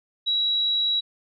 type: tone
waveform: sine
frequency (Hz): 3885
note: B7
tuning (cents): -29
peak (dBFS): -20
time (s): 0.26-1.01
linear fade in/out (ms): 20
effects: none